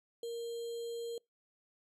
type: tone with sample-and-hold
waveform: sine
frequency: 466.2 Hz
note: A#4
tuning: in tune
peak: -37 dBFS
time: 0.23-1.18 s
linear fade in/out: 2 ms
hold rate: 3675 Hz
effects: noise-tail reverb RT60 0.2 s tail -26 dB re dry + low-pass 11000 Hz 12 dB/octave